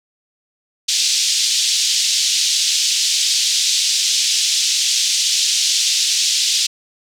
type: band-pass noise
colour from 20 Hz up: white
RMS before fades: -17 dBFS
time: 0.88-6.67 s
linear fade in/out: 10 ms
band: 3100 to 6600 Hz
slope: 24 dB/octave
effects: none